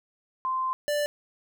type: tone pair in turn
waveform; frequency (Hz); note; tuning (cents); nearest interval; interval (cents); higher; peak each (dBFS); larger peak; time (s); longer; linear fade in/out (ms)
sine / square; 1040 / 588.2; C6 / D5; -11 / +3; minor seventh; 986; first; -25; neither; 0.45-0.73 / 0.88-1.06; first; 0
effects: none